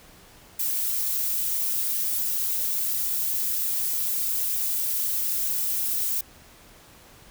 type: noise with flanger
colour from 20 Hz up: violet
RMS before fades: -26 dBFS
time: 0.59-6.21 s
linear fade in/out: 5 ms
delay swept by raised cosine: 2 to 4.7 ms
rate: 1.2 Hz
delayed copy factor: +0.55
effects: pink hiss -51 dBFS RMS until 7.3 s